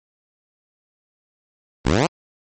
10% pulse exponential sweep, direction up, 55.8 to 185.8 Hz, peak -7 dBFS, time 1.85-2.07 s, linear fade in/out 10 ms, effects low-pass 11000 Hz 12 dB/octave + MP3 32 kbps

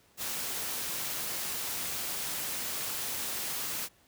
white noise, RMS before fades -35 dBFS, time 0.17-3.89 s, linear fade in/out 50 ms, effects pink hiss -64 dBFS RMS until 4.07 s + high-pass 60 Hz 12 dB/octave

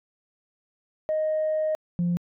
sine tone pair in turn, 622.3 / 174.28 Hz, D#5 / F3, 0 / -3 cents, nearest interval octave + minor seventh, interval 2203 cents, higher first, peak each -21 / -20 dBFS, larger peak second, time 1.09-1.75 / 1.99-2.17 s, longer first, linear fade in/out 0 ms, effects tanh soft clip ceiling -19 dBFS

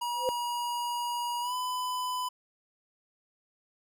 square tone with pitch glide, 959 to 1002.6 Hz, A#5 to B5, +49 to +26 cents, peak -31 dBFS, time 0.01-2.29 s, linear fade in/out 10 ms, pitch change +77 cents, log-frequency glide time 1.41-1.54 s
sine tone with exponential growth, 513 Hz, C5, 34 cents flat, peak -22 dBFS, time 0.13-0.29 s, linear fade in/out 0 ms, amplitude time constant 33 ms
effects none

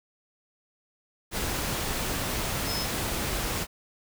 sine tone in noise, 5180 Hz, E8, 31 cents flat, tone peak -32 dBFS, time 2.65-2.87 s, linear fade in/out 50 ms, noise pink, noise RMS -30 dBFS, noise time 1.31-3.67 s, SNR -5 dB, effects none

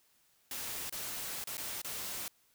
white noise with dropouts, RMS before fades -40 dBFS, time 0.51-2.28 s, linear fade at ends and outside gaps 1 ms, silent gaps 0.896-0.925 / 1.44-1.472 / 1.57-1.579 / 1.817-1.846 s, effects white hiss -70 dBFS RMS until 2.54 s

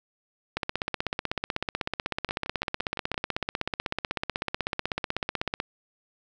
two click trains, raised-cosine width 0.3 ms, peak -18 / -11 dBFS, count 6 / 82, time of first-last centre 2.29-3.143 / 0.57-5.601 s, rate 5.86 / 16.1 Hz, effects none

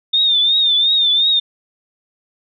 sine tone with vibrato, 3625 Hz, A#7, 49 cents flat, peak -11 dBFS, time 0.13-1.4 s, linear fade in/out 10 ms, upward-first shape triangle, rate 2.8 Hz, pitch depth 89 cents each way, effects none

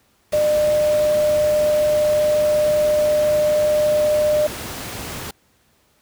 sine tone in noise, 603 Hz, D5, 46 cents sharp, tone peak -14 dBFS, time 0.33-4.47 s, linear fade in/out 5 ms, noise pink, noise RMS -30 dBFS, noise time 0.32-5.31 s, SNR +13 dB, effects pink hiss -60 dBFS RMS until 6.01 s + high-pass 60 Hz 12 dB/octave

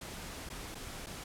pink noise with dropouts, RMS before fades -44 dBFS, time 0.01-1.24 s, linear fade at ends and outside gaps 5 ms, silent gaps 0.491-0.5 / 0.747-0.752 / 1.062-1.067 s, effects low-pass 12000 Hz 12 dB/octave

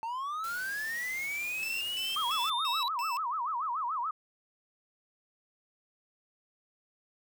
triangle linear sweep, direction up, 880 to 3951 Hz, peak -31 dBFS, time 0.03-2.88 s, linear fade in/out 0 ms
white noise, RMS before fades -46 dBFS, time 0.44-2.5 s, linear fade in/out 0 ms
25% pulse tone bursts, 2648 Hz, E7, 7 cents sharp, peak -33 dBFS, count 5, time 1.63-3.17 s, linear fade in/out 0 ms, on 180 ms, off 160 ms
sine tone with vibrato, 1108.7 Hz, C#6, in tune, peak -30 dBFS, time 2.16-4.11 s, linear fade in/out 5 ms, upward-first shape sine, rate 6.9 Hz, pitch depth 290 cents each way
effects none

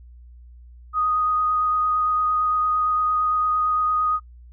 sine tone with vibrato, 1244.5 Hz, D#6, in tune, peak -18 dBFS, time 0.93-4.2 s, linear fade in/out 50 ms, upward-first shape sine, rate 8.8 Hz, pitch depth 10 cents each way, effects noise-tail reverb RT60 0.1 s tail -26 dB re dry + added 60 Hz sine -42 dBFS peak until 4.52 s

